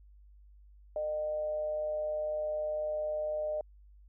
sine tone with amplitude modulation, 609 Hz, D#5, 37 cents flat, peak -29 dBFS, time 0.96-3.61 s, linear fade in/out 2 ms, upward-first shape sine, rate 158 Hz, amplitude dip 40%, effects added 50 Hz sine -54 dBFS peak until 4.08 s

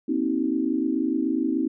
sine tone cluster, 241.1 / 268 / 317.7 / 381.4 Hz, B3 / C4 / D#4 / G4, -41 / +42 / +36 / -47 cents, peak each -29 / -25 / -25 / -34 dBFS, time 0.08-1.68 s, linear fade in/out 10 ms, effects none

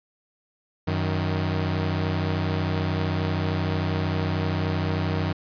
sawtooth tone pair together, 93.06 / 156.5 Hz, F#2 / D#3, +10 / +10 cents, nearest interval major sixth, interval 900 cents, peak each -21 / -23 dBFS, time 0.87-5.33 s, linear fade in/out 10 ms, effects resampled to 11025 Hz

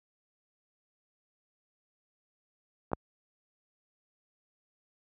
clicks, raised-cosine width 1 ms, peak -28 / -13 dBFS, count 2, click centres 2.917 / 2.933 s, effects high-pass 60 Hz 12 dB/octave

